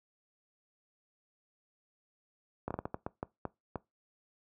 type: slowing click train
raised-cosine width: 1 ms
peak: -21 dBFS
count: 10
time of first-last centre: 2.68-3.757 s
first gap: 26 ms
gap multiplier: 1.36
effects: noise-tail reverb RT60 0.2 s tail -21 dB re dry + high-pass 60 Hz 12 dB/octave